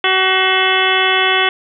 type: harmonic tone with a mistuned harmonic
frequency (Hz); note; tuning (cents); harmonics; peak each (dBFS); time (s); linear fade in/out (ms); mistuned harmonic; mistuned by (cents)
376.8; F#4; +32; 1 / 2 / 3 / 4 / 5 / 6 / 7 / 8 / 9; -20 / -20 / -20 / -20 / -20 / -20 / -20 / -20 / -20; 0.04-1.49; 2; 6; -90
effects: none